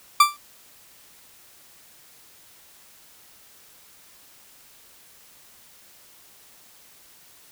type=tone with exponential decay; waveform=40% pulse; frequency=1174.7 Hz; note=D6; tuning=in tune; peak=-7 dBFS; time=0.2-0.37 s; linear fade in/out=5 ms; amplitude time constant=35 ms; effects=white hiss -52 dBFS RMS until 7.51 s